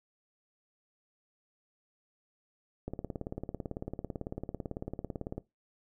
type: click train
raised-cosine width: 2 ms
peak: -23 dBFS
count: 46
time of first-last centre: 2.88-5.38 s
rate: 18 Hz
effects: noise-tail reverb RT60 0.2 s tail -19 dB re dry